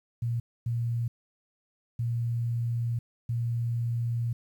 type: tone bursts at uneven times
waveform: sine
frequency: 117.7 Hz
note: A#2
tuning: 17 cents sharp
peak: -26 dBFS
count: 4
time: 0.22-0.4 / 0.66-1.08 / 1.99-2.99 / 3.29-4.33 s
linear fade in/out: 5 ms
effects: 10-bit